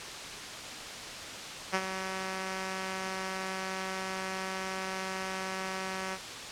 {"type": "tone with ADSR envelope", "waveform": "5% pulse", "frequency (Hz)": 189.2, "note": "F#3", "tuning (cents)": 39, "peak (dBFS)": -14, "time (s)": [1.72, 6.19], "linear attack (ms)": 27, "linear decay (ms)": 55, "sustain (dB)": -9, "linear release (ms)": 58, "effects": ["white hiss -40 dBFS RMS until 6.51 s", "low-pass 6000 Hz 12 dB/octave"]}